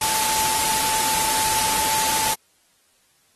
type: tone in noise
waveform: sine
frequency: 876 Hz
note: A5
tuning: 8 cents flat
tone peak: -25 dBFS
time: 0.01-2.34 s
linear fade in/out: 5 ms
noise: white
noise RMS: -22 dBFS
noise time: 0.01-2.34 s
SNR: -6 dB
effects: white hiss -62 dBFS RMS until 3.35 s + AAC 32 kbps